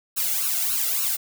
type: noise with flanger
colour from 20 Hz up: blue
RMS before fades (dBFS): -24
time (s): 0.16-1.17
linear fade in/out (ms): 20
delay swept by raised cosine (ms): 0.72 to 1.47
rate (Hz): 3.5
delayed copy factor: +0.9
effects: none